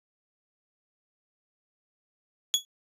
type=tone with exponential decay; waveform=30% pulse; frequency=3368 Hz; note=G#7; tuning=24 cents sharp; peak=-14 dBFS; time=2.54-2.65 s; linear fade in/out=0 ms; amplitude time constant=22 ms; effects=resampled to 32000 Hz